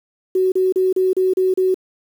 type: tone bursts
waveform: sine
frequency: 373.7 Hz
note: F#4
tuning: 17 cents sharp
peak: -13 dBFS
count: 7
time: 0.35-1.744 s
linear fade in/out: 5 ms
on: 170 ms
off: 34 ms
effects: 7-bit